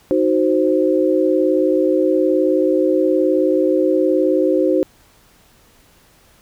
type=chord; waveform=sine; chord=C diminished; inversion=first; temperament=equal; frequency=311.1 / 370 / 523.3 Hz; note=Eb4 / Gb4 / C5; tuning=0 / 0 / 0 cents; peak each=-17 dBFS; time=0.11-4.83 s; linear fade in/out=0 ms; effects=pink hiss -52 dBFS RMS until 6.41 s